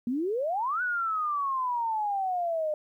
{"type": "exponential two-way sweep", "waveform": "sine", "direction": "up then down", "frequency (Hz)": [230, 1500, 600], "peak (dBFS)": -26, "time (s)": [0.07, 2.74], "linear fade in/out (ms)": 2, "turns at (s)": 0.82, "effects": ["11-bit"]}